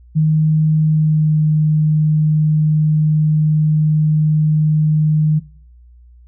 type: tone with pitch glide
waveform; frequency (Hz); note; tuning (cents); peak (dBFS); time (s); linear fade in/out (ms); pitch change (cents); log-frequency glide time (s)
sine; 155.56 to 153.77; D#3 to D#3; 0 to -20; -10; 0.15-5.4; 20; -20; 0.82-1.39
effects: noise-tail reverb RT60 0.5 s tail -20 dB re dry + added 60 Hz sine -41 dBFS peak until 6.27 s